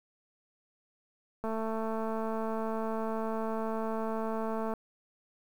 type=click train; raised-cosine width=1 ms; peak=-22 dBFS; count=733; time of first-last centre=1.44-4.737 s; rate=222 Hz; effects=9-bit